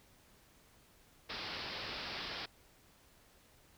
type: low-pass noise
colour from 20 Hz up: white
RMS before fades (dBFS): -43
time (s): 1.29-2.46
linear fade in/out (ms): 10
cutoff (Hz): 5200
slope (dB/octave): 96
effects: pink hiss -65 dBFS RMS until 3.77 s